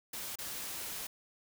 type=noise with dropouts; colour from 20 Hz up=white; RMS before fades=-41 dBFS; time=0.13-1.07 s; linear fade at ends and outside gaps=5 ms; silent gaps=0.357-0.386 s; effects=none